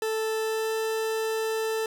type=tone with pitch glide; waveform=40% pulse; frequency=440 to 442.5 Hz; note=A4 to A4; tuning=0 to +10 cents; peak=-25 dBFS; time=0.02-1.86 s; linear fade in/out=2 ms; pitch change=+10 cents; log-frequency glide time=0.42-0.73 s; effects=none